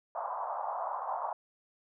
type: band-pass noise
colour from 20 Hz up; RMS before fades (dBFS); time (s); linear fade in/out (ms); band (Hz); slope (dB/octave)
white; -36; 0.15-1.33; 2; 630 to 1100; 48
effects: none